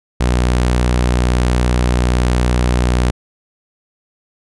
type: tone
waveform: sawtooth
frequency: 61.2 Hz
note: B1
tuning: 15 cents flat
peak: -8 dBFS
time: 0.2-3.11 s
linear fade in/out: 10 ms
effects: resampled to 24000 Hz